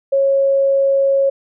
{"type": "tone", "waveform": "sine", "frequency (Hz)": 548, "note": "C#5", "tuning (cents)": -20, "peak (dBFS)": -11, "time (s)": [0.12, 1.3], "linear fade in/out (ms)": 10, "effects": []}